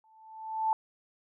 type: tone with exponential growth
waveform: sine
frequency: 880 Hz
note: A5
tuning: in tune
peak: -22 dBFS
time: 0.04-0.73 s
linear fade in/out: 1 ms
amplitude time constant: 150 ms
effects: none